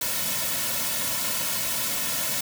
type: noise with comb filter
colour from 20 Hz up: white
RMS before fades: -27 dBFS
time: 0.01-2.41 s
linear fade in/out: 5 ms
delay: 2.5 ms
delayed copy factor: -0.7
effects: none